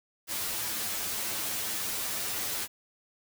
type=noise with comb filter; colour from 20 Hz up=white; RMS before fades=-33 dBFS; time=0.27-2.68 s; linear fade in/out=50 ms; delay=9.2 ms; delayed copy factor=+0.95; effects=none